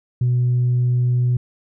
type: tone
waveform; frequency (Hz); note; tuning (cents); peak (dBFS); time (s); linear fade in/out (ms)
sine; 123.47; B2; 0; -13; 0.21-1.37; 5
effects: tanh soft clip ceiling -12 dBFS